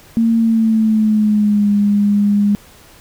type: tone with pitch glide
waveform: sine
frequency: 228.2 to 204.5 Hz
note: A#3 to G#3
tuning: -37 to -26 cents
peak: -10 dBFS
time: 0.17-2.55 s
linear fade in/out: 0 ms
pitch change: -189 cents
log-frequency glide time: 0.37-1.7 s
effects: pink hiss -44 dBFS RMS until 3 s